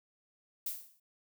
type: noise with exponential decay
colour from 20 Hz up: violet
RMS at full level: -33 dBFS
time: 0.66-1 s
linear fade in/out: 5 ms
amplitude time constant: 72 ms
effects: none